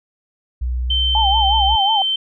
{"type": "tone with pitch glide", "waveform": "sine", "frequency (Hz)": [61.74, 62.35], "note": ["B1", "B1"], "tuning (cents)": [0, 17], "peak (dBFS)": -18, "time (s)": [0.61, 1.76], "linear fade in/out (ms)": 10, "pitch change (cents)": 17, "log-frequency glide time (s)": [1.2, 1.45]}
{"type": "tone", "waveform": "sine", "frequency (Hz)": 3100, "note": "G7", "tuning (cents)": -20, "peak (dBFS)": -16, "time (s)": [0.9, 2.16], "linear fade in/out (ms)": 5}
{"type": "tone with vibrato", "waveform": "sine", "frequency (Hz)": 830.6, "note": "G#5", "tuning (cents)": 0, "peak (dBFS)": -15, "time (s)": [1.15, 2.02], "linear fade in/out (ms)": 2, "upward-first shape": "sine", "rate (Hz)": 5.5, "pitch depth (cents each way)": 130}
{"effects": []}